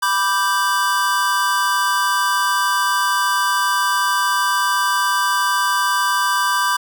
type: chord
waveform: square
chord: G major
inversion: first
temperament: equal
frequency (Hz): 987.8 / 1174.7 / 1568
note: B5 / D6 / G6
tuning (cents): 0 / 0 / 0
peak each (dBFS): -21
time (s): 0.02-6.77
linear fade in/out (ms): 10
effects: none